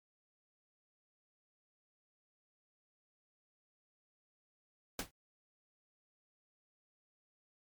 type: noise with exponential decay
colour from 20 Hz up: pink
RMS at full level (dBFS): -33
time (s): 4.99-5.11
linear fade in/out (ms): 2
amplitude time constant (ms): 25
effects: MP3 96 kbps